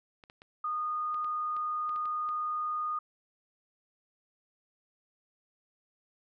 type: clicks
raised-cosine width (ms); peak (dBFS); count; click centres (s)
0.3; -35; 10; 0.238 / 0.299 / 0.419 / 1.144 / 1.245 / 1.566 / 1.893 / 1.961 / 2.056 / 2.29
type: tone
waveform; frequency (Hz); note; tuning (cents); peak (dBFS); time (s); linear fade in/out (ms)
sine; 1229; D#6; -22; -30; 0.64-2.99; 5
effects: none